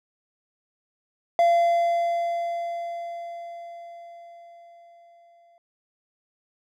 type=tone with exponential decay; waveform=triangle; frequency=685 Hz; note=F5; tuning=34 cents flat; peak=-13 dBFS; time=1.39-5.58 s; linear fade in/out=1 ms; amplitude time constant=910 ms; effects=none